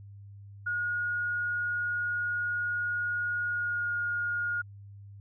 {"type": "tone with pitch glide", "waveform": "sine", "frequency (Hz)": [1440, 1427.6], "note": ["F#6", "F6"], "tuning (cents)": [-47, 38], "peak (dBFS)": -28, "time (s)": [0.66, 4.62], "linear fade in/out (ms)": 10, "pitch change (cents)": -15, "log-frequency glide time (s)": [3.45, 3.93], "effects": ["added 100 Hz sine -45 dBFS peak until 5.2 s"]}